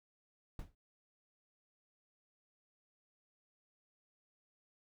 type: noise with exponential decay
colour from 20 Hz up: brown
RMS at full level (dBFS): -40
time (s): 0.59-0.75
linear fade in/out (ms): 2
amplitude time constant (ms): 34
effects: none